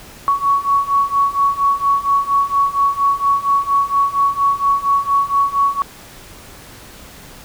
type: beating tone pair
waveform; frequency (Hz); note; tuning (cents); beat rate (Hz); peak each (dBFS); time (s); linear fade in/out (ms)
sine; 1115 / 1119.3; C#6 / C#6; +10 / +16; 4.3; -17 / -15; 0.28-5.82; 0
effects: pink hiss -39 dBFS RMS until 7.44 s